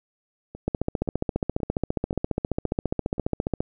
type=two click trains; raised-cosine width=2 ms; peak=-10 / -24 dBFS; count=44 / 6; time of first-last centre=0.68-3.605 / 0.55-3.182 s; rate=14.7 / 1.9 Hz; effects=none